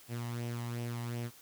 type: tone with flanger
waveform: sawtooth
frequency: 119 Hz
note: A#2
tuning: 36 cents sharp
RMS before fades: -38 dBFS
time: 0.08-1.31 s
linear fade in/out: 50 ms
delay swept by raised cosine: 0.35 to 1.04 ms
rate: 2.7 Hz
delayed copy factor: +0.55
effects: white hiss -57 dBFS RMS until 1.41 s